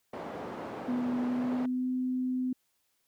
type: band-pass noise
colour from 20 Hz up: white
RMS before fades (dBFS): -40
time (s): 0.13-1.66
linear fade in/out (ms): 5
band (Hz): 160 to 690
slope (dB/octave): 12
type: tone with pitch glide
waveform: sine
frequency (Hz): 246.9 to 254.7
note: B3 to C4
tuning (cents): 0 to -46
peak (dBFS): -28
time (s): 0.88-2.53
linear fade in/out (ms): 5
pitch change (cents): +54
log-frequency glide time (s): 1.24-1.89
effects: white hiss -75 dBFS RMS until 3.07 s